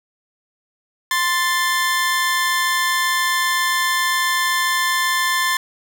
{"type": "tone pair together", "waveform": "sawtooth", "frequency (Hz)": [1046.5, 1760], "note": ["C6", "A6"], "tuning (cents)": [0, 0], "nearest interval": "major sixth", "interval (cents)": 900, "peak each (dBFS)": -16, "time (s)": [1.11, 5.57], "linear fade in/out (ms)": 2, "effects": []}